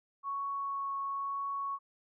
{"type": "tone with vibrato", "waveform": "sine", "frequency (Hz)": 1108.7, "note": "C#6", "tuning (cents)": 0, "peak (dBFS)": -33, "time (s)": [0.23, 1.79], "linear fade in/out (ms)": 50, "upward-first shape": "triangle", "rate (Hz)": 1, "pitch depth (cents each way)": 8, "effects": []}